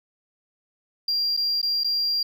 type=tone with dropouts; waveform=sine; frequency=4764 Hz; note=D8; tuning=24 cents sharp; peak=-19 dBFS; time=1.08-2.23 s; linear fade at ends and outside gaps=5 ms; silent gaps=1.367-1.373 / 1.616-1.628 / 1.836-1.844 s; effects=tanh soft clip ceiling -19 dBFS + 10-bit